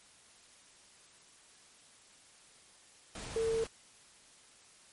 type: tone in noise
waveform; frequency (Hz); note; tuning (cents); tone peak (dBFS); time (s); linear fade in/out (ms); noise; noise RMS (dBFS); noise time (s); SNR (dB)
sine; 451.2; A4; +44; -29; 3.36-3.64; 2; pink; -44; 3.15-3.67; +12
effects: white hiss -60 dBFS RMS until 4.92 s + MP3 48 kbps